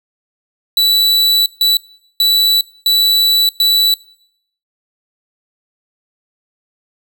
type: tone bursts at uneven times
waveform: 45% pulse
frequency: 3951 Hz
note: B7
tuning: in tune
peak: -9 dBFS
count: 5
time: 0.77-1.46 / 1.61-1.77 / 2.2-2.61 / 2.86-3.49 / 3.6-3.94 s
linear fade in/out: 2 ms
effects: noise-tail reverb RT60 0.7 s tail -22 dB re dry